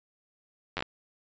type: slowing click train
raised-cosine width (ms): 0.3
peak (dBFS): -15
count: 5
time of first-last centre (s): 0.77-0.824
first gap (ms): 10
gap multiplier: 1.21
effects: resampled to 16000 Hz